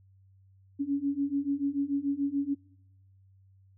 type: beating tone pair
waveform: sine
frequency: 277.2 / 284.1 Hz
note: C#4 / C#4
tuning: 0 / +43 cents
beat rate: 6.9 Hz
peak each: -31 / -29 dBFS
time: 0.79-2.55 s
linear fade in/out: 20 ms
effects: noise-tail reverb RT60 0.9 s tail -26 dB re dry + added 96 Hz sine -57 dBFS peak until 3.77 s